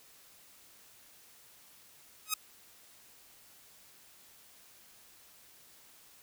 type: tone with exponential growth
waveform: 5% pulse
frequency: 1264 Hz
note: D#6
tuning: 27 cents sharp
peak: -14 dBFS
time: 2.25-2.34 s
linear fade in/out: 5 ms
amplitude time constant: 19 ms
effects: white hiss -59 dBFS RMS until 6.22 s